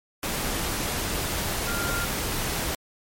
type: tone in noise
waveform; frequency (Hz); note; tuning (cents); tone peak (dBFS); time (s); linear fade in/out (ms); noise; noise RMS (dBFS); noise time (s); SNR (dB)
sine; 1396.9; F6; 0; -30; 1.67-2.05; 2; pink; -28; 0.23-2.75; -5
effects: MP3 64 kbps